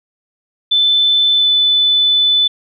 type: tone with pitch glide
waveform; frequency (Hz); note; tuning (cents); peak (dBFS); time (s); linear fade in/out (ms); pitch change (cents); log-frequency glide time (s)
sine; 3520 to 3500; A7 to A7; 0 to -10; -9; 0.71-2.48; 10; -10; 1.35-1.48
effects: none